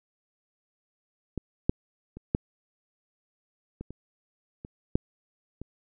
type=clicks; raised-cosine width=3 ms; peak=-18 / -8 / -28 / -10 / -24 / -27 / -26 / -9 / -25 dBFS; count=9; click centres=1.377 / 1.695 / 2.17 / 2.349 / 3.81 / 3.906 / 4.649 / 4.955 / 5.616 s; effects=none